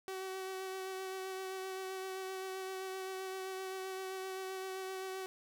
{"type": "tone with vibrato", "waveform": "sawtooth", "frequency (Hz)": 378.8, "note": "F#4", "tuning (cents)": 41, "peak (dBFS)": -36, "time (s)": [0.08, 5.26], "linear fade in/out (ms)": 0, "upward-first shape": "sine", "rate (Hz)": 7.7, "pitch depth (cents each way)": 15, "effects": []}